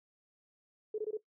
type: tone bursts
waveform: sine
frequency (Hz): 430.3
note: A4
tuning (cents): -39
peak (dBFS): -32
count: 4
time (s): 0.94-1.172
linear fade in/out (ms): 5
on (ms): 43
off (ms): 20
effects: noise-tail reverb RT60 0.1 s tail -17 dB re dry